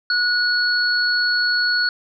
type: tone pair together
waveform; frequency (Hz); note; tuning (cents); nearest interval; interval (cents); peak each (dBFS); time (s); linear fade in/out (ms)
sine; 1461 / 4378; F#6 / C#8; -22 / -22; octave + perfect fifth; 1900; -18 / -20; 0.1-1.89; 2
effects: none